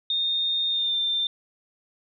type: tone with pitch glide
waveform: sine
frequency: 3664 to 3584 Hz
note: A#7 to A7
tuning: -31 to +31 cents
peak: -22 dBFS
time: 0.1-1.27 s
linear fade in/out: 2 ms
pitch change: -38 cents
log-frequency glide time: 0.69-0.97 s
effects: none